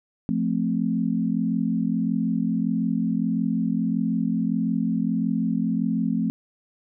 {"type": "chord", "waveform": "sine", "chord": "F major", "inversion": "none", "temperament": "equal", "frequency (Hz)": [174.61, 220, 261.6], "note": ["F3", "A3", "C4"], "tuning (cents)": [0, 0, 0], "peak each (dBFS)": [-26, -24, -26], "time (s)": [0.29, 6.3], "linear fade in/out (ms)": 0, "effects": []}